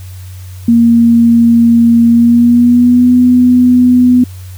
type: tone with pitch glide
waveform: sine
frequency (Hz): 233.1 to 248.4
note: A#3 to B3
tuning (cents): 0 to +10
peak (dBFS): -3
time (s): 0.68-4.24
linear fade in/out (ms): 5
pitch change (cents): +110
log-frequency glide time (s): 2.08-3.13
effects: added 92 Hz sine -25 dBFS peak until 4.57 s + white hiss -40 dBFS RMS until 4.57 s